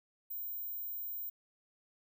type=tone; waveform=sine; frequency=15140 Hz; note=A#9; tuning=26 cents sharp; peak=-37 dBFS; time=0.3-1.3 s; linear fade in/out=10 ms; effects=tanh soft clip ceiling -33 dBFS + 13-bit